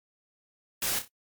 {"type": "noise with echo", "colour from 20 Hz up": "white", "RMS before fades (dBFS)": -29, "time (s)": [0.82, 0.99], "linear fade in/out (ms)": 2, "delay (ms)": 30, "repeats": 3, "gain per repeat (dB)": -9, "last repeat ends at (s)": 1.08, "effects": ["noise-tail reverb RT60 0.1 s tail -23 dB re dry", "MP3 96 kbps"]}